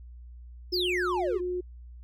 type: exponential sweep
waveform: triangle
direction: down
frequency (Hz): 5390 to 329.6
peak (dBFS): -26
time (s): 0.72-1.41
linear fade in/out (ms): 20
type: tone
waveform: sine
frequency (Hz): 360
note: F#4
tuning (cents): -47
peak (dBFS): -28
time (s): 0.72-1.61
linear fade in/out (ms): 10
effects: added 60 Hz sine -43 dBFS peak until 2.03 s